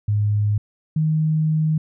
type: tone pair in turn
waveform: sine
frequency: 104.3 / 156.27 Hz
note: G#2 / D#3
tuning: +8 / +8 cents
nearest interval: perfect fifth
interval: 700 cents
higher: second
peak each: -16 dBFS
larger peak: neither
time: 0.08-0.58 / 0.96-1.78 s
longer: second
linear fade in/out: 5 ms
effects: none